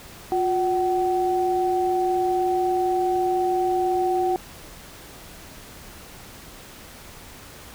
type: tone pair together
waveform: sine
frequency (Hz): 357.4 / 754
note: F4 / F#5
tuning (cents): +40 / +32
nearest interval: octave + minor second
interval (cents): 1292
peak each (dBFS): -22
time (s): 0.32-4.36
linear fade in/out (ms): 0
effects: pink hiss -43 dBFS RMS until 7.74 s